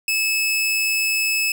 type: tone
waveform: sawtooth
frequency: 2601 Hz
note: E7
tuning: 24 cents flat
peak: -15 dBFS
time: 0.08-1.52 s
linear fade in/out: 2 ms
effects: none